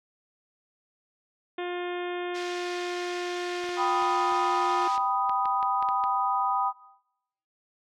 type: harmonic tone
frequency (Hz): 354.6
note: F4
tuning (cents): +26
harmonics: 1 / 2 / 3 / 4 / 5 / 6 / 7 / 8 / 9 / 10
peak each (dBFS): -31 / -37 / -42 / -45 / -43 / -46 / -46 / -51 / -48 / -49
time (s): 1.58-4.88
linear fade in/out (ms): 5
type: band-pass noise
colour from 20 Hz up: white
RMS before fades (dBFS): -43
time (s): 2.34-4.98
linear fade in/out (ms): 20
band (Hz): 1400 to 5600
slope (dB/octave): 24
type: clicks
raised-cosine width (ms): 0.3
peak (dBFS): -24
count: 11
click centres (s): 3.641 / 3.691 / 4.022 / 4.321 / 4.978 / 5.295 / 5.456 / 5.628 / 5.826 / 5.888 / 6.039
type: chord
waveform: sine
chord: G augmented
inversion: none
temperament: equal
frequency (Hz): 784 / 987.8 / 1244.5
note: G5 / B5 / D#6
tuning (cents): 0 / 0 / 0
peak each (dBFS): -28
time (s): 3.76-6.73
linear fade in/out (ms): 50
effects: noise-tail reverb RT60 0.8 s tail -18 dB re dry